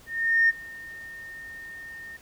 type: tone with ADSR envelope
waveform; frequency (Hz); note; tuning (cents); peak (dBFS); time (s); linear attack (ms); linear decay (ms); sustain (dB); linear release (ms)
sine; 1829; A#6; -33; -15; 0.06-2.17; 430; 25; -23; 7
effects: tanh soft clip ceiling -11 dBFS + pink hiss -53 dBFS RMS until 2.21 s